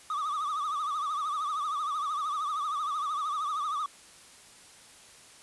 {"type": "tone with vibrato", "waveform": "triangle", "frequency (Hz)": 1200, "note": "D6", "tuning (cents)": 37, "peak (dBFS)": -27, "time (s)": [0.1, 3.86], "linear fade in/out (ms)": 2, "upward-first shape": "triangle", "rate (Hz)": 13, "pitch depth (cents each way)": 130, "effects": ["white hiss -53 dBFS RMS until 5.42 s", "resampled to 24000 Hz"]}